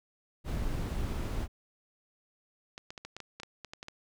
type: noise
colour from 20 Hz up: brown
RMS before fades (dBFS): -33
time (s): 0.44-1.48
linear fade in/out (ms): 50
type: clicks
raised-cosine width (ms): 0.2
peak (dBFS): -25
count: 12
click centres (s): 2.779 / 2.905 / 2.978 / 3.05 / 3.166 / 3.203 / 3.4 / 3.433 / 3.647 / 3.735 / 3.829 / 3.884
effects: none